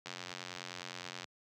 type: click train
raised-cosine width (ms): 0.2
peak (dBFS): -24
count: 107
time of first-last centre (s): 0.06-1.243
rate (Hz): 89.6
effects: high-pass 100 Hz 12 dB/octave